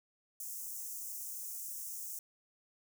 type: high-pass noise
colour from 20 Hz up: white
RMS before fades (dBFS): -43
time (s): 0.4-2.19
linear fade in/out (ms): 2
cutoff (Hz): 6000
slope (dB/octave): 48
effects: none